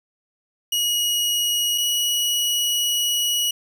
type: tone pair in turn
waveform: sawtooth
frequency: 2899 / 2916 Hz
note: F#7 / F#7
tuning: -36 / -26 cents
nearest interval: unison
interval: 10 cents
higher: second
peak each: -16 dBFS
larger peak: neither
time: 0.72-1.78 / 1.78-3.51 s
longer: second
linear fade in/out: 5 ms
effects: none